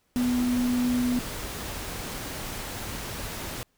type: tone in noise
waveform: sine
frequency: 246.6 Hz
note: B3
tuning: 2 cents flat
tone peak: -22 dBFS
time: 0.16-1.19 s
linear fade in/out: 0 ms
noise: pink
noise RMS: -35 dBFS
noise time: 0.16-3.63 s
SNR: +10 dB
effects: pink hiss -70 dBFS RMS until 3.77 s